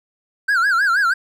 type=tone with vibrato; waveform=triangle; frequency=1500 Hz; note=F#6; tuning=23 cents sharp; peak=-12 dBFS; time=0.48-1.14 s; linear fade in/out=10 ms; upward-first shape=sine; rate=6.3 Hz; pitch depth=190 cents each way; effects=none